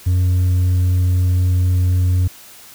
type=tone with hard clipping; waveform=triangle; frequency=90.4 Hz; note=F#2; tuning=40 cents flat; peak=-11 dBFS; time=0.06-2.28 s; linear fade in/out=10 ms; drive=1 dB; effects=white hiss -41 dBFS RMS until 2.74 s